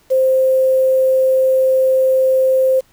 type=tone with quantisation; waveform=sine; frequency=523.3 Hz; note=C5; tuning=in tune; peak=-10 dBFS; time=0.1-2.81 s; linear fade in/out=20 ms; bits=6; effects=pink hiss -54 dBFS RMS until 2.92 s